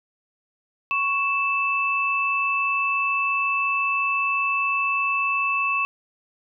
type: tone pair together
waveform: sine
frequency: 1108.7 / 2637 Hz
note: C#6 / E7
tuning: 0 / 0 cents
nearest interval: octave + minor third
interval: 1500 cents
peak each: -24 / -22 dBFS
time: 0.91-5.85 s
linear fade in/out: 0 ms
effects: none